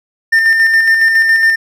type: tone with tremolo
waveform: triangle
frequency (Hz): 1804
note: A6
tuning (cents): +43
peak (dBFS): -4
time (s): 0.32-1.56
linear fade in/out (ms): 10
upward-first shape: square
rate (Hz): 7.2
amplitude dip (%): 35
effects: none